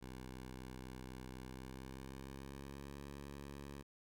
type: tone with pitch glide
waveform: 10% pulse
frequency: 64 to 70.2 Hz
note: C2 to C#2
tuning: -38 to +22 cents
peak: -40 dBFS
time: 0.01-3.83 s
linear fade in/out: 20 ms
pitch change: +160 cents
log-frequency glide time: 1.42-2.99 s
effects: none